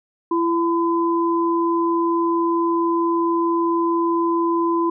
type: tone pair together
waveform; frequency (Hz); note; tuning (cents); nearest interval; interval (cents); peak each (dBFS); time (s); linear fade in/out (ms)
sine; 336.7 / 1012.2; E4 / B5; +37 / +42; octave + perfect fifth; 1905; -18 / -21; 0.31-4.9; 5
effects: none